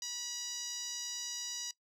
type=tone with band-pass filter; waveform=10% pulse; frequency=969 Hz; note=B5; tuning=33 cents flat; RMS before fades=-40 dBFS; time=0.02-1.71 s; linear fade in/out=2 ms; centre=5800 Hz; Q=3.1; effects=noise-tail reverb RT60 0.1 s tail -19 dB re dry